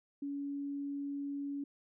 sine tone, 282.4 Hz, C#4, 32 cents sharp, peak -36 dBFS, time 0.22-1.64 s, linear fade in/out 5 ms, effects none

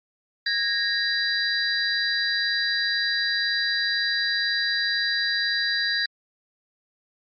sine tone cluster, 1645 / 1853 / 3947 / 4765 Hz, G#6 / A#6 / B7 / D8, -17 / -11 / -2 / +24 cents, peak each -27 dBFS, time 0.46-6.06 s, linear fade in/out 5 ms, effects MP3 32 kbps

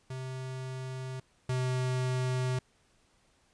square tone pair in turn, 130.1 / 127.86 Hz, C3 / C3, -9 / -40 cents, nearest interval unison, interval 31 cents, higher first, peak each -37 / -29 dBFS, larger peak second, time 0.1-1.2 / 1.49-2.59 s, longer neither, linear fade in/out 5 ms, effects pink hiss -68 dBFS RMS until 3.53 s + resampled to 22050 Hz

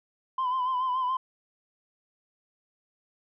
sine tone with vibrato, 1020 Hz, C6, 44 cents flat, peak -23 dBFS, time 0.38-1.17 s, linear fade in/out 5 ms, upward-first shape sine, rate 7 Hz, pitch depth 53 cents each way, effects tanh soft clip ceiling -23 dBFS

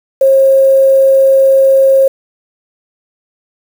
sine tone with quantisation, 538 Hz, C5, 48 cents sharp, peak -4 dBFS, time 0.21-2.08 s, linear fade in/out 5 ms, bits 5, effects none

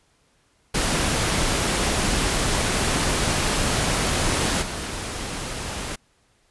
pink noise with level steps, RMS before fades -22 / -30 dBFS, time 0.74-5.96 s, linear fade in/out 10 ms, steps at 4.61 s, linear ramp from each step 20 ms, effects pink hiss -63 dBFS RMS until 6.5 s + resampled to 24000 Hz

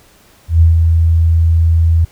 sine tone with ADSR envelope, 82.41 Hz, E2, in tune, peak -3 dBFS, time 0.48-2.05 s, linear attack 130 ms, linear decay 140 ms, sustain -4 dB, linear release 8 ms, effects pink hiss -47 dBFS RMS until 2.11 s

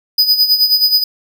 square tone with tremolo, 4978 Hz, D#8, in tune, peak -7 dBFS, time 0.18-1.04 s, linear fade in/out 5 ms, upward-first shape sine, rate 9.4 Hz, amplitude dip 70%, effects none

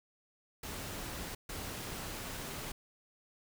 pink noise bursts at uneven times, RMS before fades -42 dBFS, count 2, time 0.63-1.35 / 1.49-2.72 s, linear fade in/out 5 ms, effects none

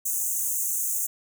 pink high-pass noise, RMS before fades -27 dBFS, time 0.05-1.07 s, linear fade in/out 10 ms, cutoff 6300 Hz, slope 96 dB/octave, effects none

